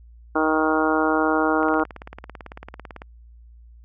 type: harmonic tone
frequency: 156.9 Hz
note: D#3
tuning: 15 cents sharp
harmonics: 2 / 3 / 4 / 5 / 6 / 7 / 8 / 9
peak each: -22 / -25 / -27 / -26 / -29 / -28 / -29 / -26 dBFS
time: 0.35-1.84 s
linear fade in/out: 10 ms
type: click train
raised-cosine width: 0.5 ms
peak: -21 dBFS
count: 26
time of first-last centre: 1.63-3.019 s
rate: 18 Hz
effects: added 58 Hz sine -44 dBFS peak until 3.84 s